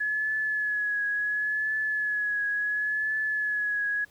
sine tone with vibrato, 1698 Hz, G#6, 38 cents sharp, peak -25 dBFS, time 0-4.05 s, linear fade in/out 10 ms, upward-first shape triangle, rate 0.71 Hz, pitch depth 39 cents each way, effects pink hiss -60 dBFS RMS until 4.1 s

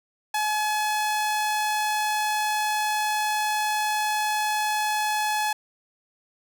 sawtooth tone, 850 Hz, G#5, 40 cents sharp, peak -19 dBFS, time 0.34-5.53 s, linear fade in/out 5 ms, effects none

